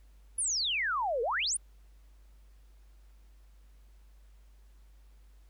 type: exponential two-way sweep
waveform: sine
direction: down then up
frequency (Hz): 10560 to 440 to 10560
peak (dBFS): -28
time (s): 0.38-1.57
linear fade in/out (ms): 5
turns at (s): 1.22
effects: added 50 Hz sine -54 dBFS peak until 5.49 s + pink hiss -71 dBFS RMS until 5.49 s